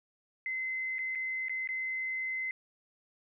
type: tone with dropouts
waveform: sine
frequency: 2055 Hz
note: C7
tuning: 32 cents flat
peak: -32 dBFS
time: 0.46-2.51 s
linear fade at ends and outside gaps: 1 ms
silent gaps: 0.984-0.99 / 1.151-1.155 / 1.484-1.495 / 1.674-1.689 s
effects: none